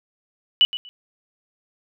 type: tone with echo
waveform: sine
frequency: 2960 Hz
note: F#7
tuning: in tune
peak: -11 dBFS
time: 0.61-0.65 s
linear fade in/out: 0 ms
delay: 120 ms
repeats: 2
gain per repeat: -14 dB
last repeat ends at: 0.89 s
effects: none